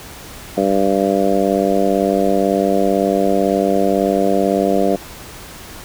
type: harmonic tone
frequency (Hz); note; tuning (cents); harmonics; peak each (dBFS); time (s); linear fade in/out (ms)
98; G2; 0; 2 / 3 / 4 / 5 / 6 / 7; -20 / -20 / -20 / -20 / -20 / -20; 0.57-4.96; 5
effects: pink hiss -35 dBFS RMS until 5.84 s